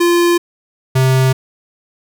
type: tone pair in turn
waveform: square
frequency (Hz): 346 / 131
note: F4 / C3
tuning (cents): -16 / +2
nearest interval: octave + perfect fourth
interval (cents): 1682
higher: first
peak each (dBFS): -10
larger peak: neither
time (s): 0-0.38 / 0.95-1.33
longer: neither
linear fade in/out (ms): 10
effects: none